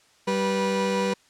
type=tone pair together; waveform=30% pulse; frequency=194.2 / 488.3 Hz; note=G3 / B4; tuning=-16 / -20 cents; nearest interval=octave + major third; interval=1596 cents; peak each=-23 / -22 dBFS; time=0.27-1.14 s; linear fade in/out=10 ms; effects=white hiss -59 dBFS RMS until 1.29 s + low-pass 7000 Hz 12 dB/octave